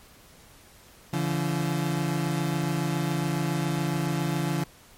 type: tone pair together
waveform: 30% pulse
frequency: 143.2 / 170.4 Hz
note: D3 / F3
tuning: -43 / -42 cents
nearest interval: minor third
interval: 301 cents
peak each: -25 dBFS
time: 1.13-4.64 s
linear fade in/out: 5 ms
effects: pink hiss -53 dBFS RMS until 4.97 s + MP3 64 kbps